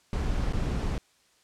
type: noise with dropouts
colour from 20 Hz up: brown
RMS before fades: -28 dBFS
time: 0.13-0.98 s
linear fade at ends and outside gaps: 1 ms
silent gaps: 0.526-0.533 s
effects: white hiss -64 dBFS RMS until 1.43 s + low-pass 8000 Hz 12 dB/octave